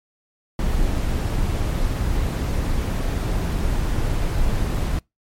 brown noise, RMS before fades -21 dBFS, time 0.59-4.99 s, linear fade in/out 2 ms, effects noise-tail reverb RT60 0.2 s tail -26 dB re dry + MP3 64 kbps

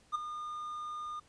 triangle tone with ADSR envelope, 1216 Hz, D#6, 40 cents flat, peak -25 dBFS, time 0.12-1.2 s, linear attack 31 ms, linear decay 10 ms, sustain -11 dB, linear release 9 ms, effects pink hiss -65 dBFS RMS until 1.28 s + resampled to 22050 Hz

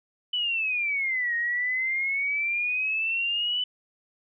sine exponential two-way sweep, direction down then up, 3002 to 1864.7 to 3002 Hz, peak -24 dBFS, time 0.33-3.64 s, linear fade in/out 5 ms, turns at 1.35 s, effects none

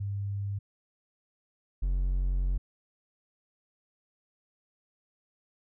sine / triangle tone pair in turn, 100 / 45.56 Hz, G2 / F#1, +35 / -26 cents, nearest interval octave + major second, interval 1361 cents, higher first, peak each -30 / -23 dBFS, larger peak second, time 0-0.59 / 1.82-2.58 s, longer second, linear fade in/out 10 ms, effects none

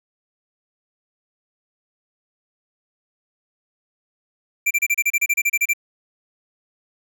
square tone bursts, 2354 Hz, D7, 3 cents sharp, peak -16 dBFS, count 14, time 4.66-5.735 s, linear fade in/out 10 ms, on 48 ms, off 31 ms, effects none

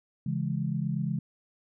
sine chord, C# minor, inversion none, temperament equal with one note detuned, 138.59 / 166.73 / 207.7 Hz, C#3 / E3 / G#3, 0 / +20 / 0 cents, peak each -31 / -31 / -33 dBFS, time 0.26-1.19 s, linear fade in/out 5 ms, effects none

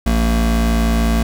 square tone pair together, 56.81 / 227 Hz, A#1 / A#3, -44 / -46 cents, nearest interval 2 octaves, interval 2398 cents, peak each -15 / -19 dBFS, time 0.06-1.23 s, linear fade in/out 5 ms, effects none

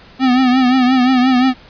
square tone with vibrato, 254.9 Hz, C4, 45 cents flat, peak -10 dBFS, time 0.19-1.54 s, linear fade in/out 50 ms, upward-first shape triangle, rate 5.7 Hz, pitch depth 77 cents each way, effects pink hiss -42 dBFS RMS until 1.69 s + resampled to 11025 Hz

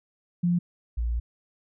sine tone pair in turn, 174.61 / 58.27 Hz, F3 / A#1, 0 / 0 cents, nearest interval octave + perfect fifth, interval 1900 cents, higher first, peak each -20 / -24 dBFS, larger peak first, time 0.43-0.59 / 0.97-1.2 s, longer second, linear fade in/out 10 ms, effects none

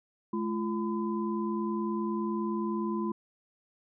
sine tone cluster, 213.8 / 343.5 / 1012 Hz, A3 / F4 / B5, -49 / -29 / +42 cents, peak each -31 / -33 / -37 dBFS, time 0.33-3.12 s, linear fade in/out 5 ms, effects none

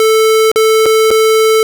square tone with dropouts, 440 Hz, A4, in tune, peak -7 dBFS, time 0-1.63 s, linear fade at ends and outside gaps 1 ms, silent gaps 0.516-0.559 / 0.858-0.862 / 1.106-1.112 s, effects none

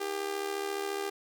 sawtooth tone with amplitude modulation, 398.7 Hz, G4, 29 cents sharp, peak -25 dBFS, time 0-1.1 s, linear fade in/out 10 ms, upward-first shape sine, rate 74.4 Hz, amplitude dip 70%, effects none

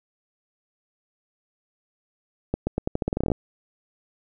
accelerating click train, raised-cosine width 2 ms, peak -10 dBFS, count 15, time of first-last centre 2.54-3.318 s, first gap 130 ms, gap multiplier 0.85, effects none

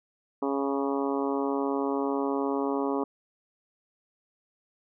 harmonic tone with a mistuned harmonic, 138.59 Hz, C#3, in tune, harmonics 2 / 3 / 4 / 5 / 6 / 7 / 8 / 9, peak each -29 / -30 / -36 / -38 / -37 / -37 / -38 / -43 dBFS, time 0.42-3.04 s, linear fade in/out 5 ms, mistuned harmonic 9, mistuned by -35 cents, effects none

